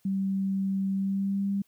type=tone with pitch glide; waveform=sine; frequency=193.7 to 198.34 Hz; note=G3 to G3; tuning=-20 to +21 cents; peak=-25 dBFS; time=0.05-1.62 s; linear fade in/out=5 ms; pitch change=+41 cents; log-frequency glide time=0.93-1.5 s; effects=white hiss -68 dBFS RMS until 1.67 s